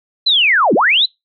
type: linear two-way sweep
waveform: sine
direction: down then up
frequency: 4140 to 178.9 to 4140 Hz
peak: -9 dBFS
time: 0.26-1.06 s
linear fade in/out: 10 ms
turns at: 0.74 s
effects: noise-tail reverb RT60 0.2 s tail -26 dB re dry